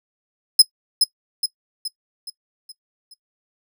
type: tone with echo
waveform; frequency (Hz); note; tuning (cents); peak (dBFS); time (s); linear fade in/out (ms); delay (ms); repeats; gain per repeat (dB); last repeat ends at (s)
sawtooth; 5100; D#8; +42; -3; 0.59-0.62; 5; 420; 6; -6; 3.14
effects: noise-tail reverb RT60 0.1 s tail -20 dB re dry